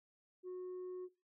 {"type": "tone", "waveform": "sine", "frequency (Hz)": 365.5, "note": "F#4", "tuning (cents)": -21, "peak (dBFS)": -40, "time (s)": [0.43, 1.09], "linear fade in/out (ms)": 50, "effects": ["noise-tail reverb RT60 0.3 s tail -22 dB re dry", "tanh soft clip ceiling -42 dBFS"]}